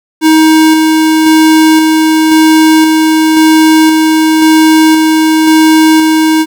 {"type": "tone with tremolo", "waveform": "square", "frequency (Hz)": 315.9, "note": "D#4", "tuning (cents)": 26, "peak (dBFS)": -3, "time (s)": [0.21, 6.46], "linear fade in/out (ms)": 50, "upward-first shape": "square", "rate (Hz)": 0.95, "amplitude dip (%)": 25, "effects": ["7-bit"]}